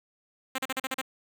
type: tone bursts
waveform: 5% pulse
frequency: 263.3 Hz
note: C4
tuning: 11 cents sharp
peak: -17 dBFS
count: 7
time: 0.55-1.015 s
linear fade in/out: 5 ms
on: 33 ms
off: 39 ms
effects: none